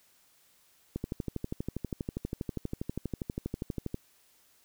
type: click train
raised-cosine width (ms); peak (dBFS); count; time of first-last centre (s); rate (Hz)
3; -20; 38; 0.96-3.944; 12.4
effects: white hiss -65 dBFS RMS until 4.64 s